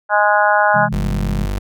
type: harmonic tone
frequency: 207.7 Hz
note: G#3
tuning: in tune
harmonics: 3 / 4 / 5 / 6 / 7 / 8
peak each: -17 / -15 / -19 / -24 / -16 / -23 dBFS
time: 0.09-0.89 s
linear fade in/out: 50 ms
type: chord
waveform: sine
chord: C augmented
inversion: none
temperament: equal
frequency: 130.81 / 164.81 / 207.7 Hz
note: C3 / E3 / G#3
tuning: 0 / 0 / 0 cents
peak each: -24 dBFS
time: 0.74-1.46 s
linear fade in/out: 10 ms
type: tone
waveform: 35% pulse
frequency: 49 Hz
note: G1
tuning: in tune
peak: -17 dBFS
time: 0.92-1.59 s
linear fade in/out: 10 ms
effects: none